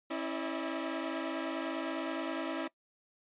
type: tone cluster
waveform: sawtooth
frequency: 271.3 / 326.4 / 592 / 643 Hz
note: C#4 / E4 / D5 / E5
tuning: -37 / -17 / +14 / -43 cents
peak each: -35 / -33 / -39 / -40 dBFS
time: 0.1-2.68 s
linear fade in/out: 10 ms
effects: noise-tail reverb RT60 0.1 s tail -20 dB re dry + resampled to 8000 Hz